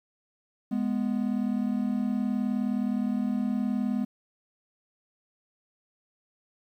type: tone pair together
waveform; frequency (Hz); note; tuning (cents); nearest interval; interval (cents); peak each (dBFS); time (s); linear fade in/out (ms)
triangle; 207.7 / 247; G#3 / B3; 0 / 0; minor third; 300; -26; 0.71-4.05; 10
effects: 10-bit